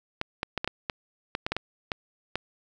clicks, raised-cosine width 0.3 ms, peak -12 dBFS, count 12, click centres 0.214 / 0.431 / 0.577 / 0.645 / 0.676 / 0.898 / 1.351 / 1.465 / 1.52 / 1.566 / 1.918 / 2.356 s, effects none

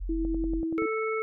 sine tone, 45 Hz, F#1, 47 cents flat, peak -30 dBFS, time 0-0.62 s, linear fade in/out 20 ms
sine tone with tremolo, 325.3 Hz, E4, 23 cents flat, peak -26 dBFS, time 0.09-0.86 s, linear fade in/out 5 ms, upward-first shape triangle, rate 9.4 Hz, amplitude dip 25%
click train, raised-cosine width 2 ms, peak -26 dBFS, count 7, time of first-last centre 0.25-0.821 s, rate 10.5 Hz
harmonic tone, 440 Hz, A4, in tune, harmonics 1 / 3 / 5, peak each -28 / -33 / -35 dBFS, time 0.78-1.22 s, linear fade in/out 0 ms
effects none

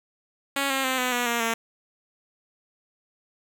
5% pulse tone with pitch steps, 277.2 / 268.4 / 259.8 / 251.6 / 243.6 / 235.8 / 228.3 Hz, C#4 / C4 / C4 / B3 / B3 / A#3 / A#3, 0 / +44 / -12 / +32 / -24 / +20 / -36 cents, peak -12 dBFS, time 0.56-1.54 s, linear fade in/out 5 ms, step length 140 ms, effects none

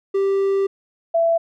triangle / sine tone pair in turn, 392 / 667.2 Hz, G4 / E5, 0 / +21 cents, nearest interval major sixth, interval 921 cents, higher second, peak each -14 dBFS, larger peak neither, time 0.14-0.67 / 1.14-1.38 s, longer first, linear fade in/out 10 ms, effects none

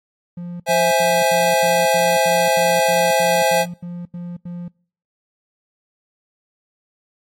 triangle tone bursts, 174.61 Hz, F3, in tune, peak -25 dBFS, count 14, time 0.37-4.682 s, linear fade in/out 5 ms, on 230 ms, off 84 ms
square chord, C augmented, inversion none, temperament equal, 523.3 / 659.3 / 830.6 Hz, C5 / E5 / G#5, 0 / 0 / 0 cents, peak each -19 dBFS, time 0.66-3.66 s, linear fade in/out 50 ms
effects noise-tail reverb RT60 0.5 s tail -26 dB re dry + AAC 48 kbps

